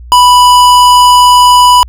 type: tone with hard clipping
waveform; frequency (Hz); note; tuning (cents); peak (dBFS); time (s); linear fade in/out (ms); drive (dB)
sine; 987.8; B5; 0; -3; 0.12-1.83; 0; 17
effects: added 60 Hz sine -26 dBFS peak until 1.88 s